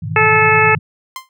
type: chord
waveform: sine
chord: E major seventh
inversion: first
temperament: equal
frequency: 103.83 / 123.47 / 155.56 / 164.81 Hz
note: G#2 / B2 / D#3 / E3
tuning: 0 / 0 / 0 / 0 cents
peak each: -24 / -27 / -24 / -30 dBFS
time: 0.02-0.79 s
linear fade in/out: 10 ms
type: harmonic tone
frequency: 434.9 Hz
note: A4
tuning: 20 cents flat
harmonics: 1 / 2 / 3 / 4 / 5 / 6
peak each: -16 / -16 / -16 / -16 / -16 / -16 dBFS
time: 0.16-0.75 s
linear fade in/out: 2 ms
type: tone with exponential decay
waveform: sawtooth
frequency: 1045 Hz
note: C6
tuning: 2 cents flat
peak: -18 dBFS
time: 1.16-1.29 s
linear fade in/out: 1 ms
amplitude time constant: 27 ms
effects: none